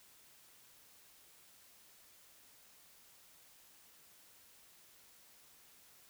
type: silence
effects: white hiss -63 dBFS RMS until 6.09 s